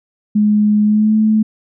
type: tone with pitch glide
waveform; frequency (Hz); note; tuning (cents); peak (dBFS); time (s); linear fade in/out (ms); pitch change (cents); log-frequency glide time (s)
sine; 210 to 216.7; G#3 to A3; +19 to -26; -9; 0.35-1.43; 10; +55; 0.84-1.15
effects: none